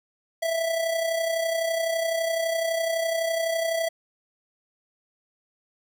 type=tone with amplitude modulation; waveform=square; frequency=659.3 Hz; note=E5; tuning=in tune; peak=-22 dBFS; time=0.42-3.89 s; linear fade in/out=10 ms; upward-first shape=sine; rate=31.9 Hz; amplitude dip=50%; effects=none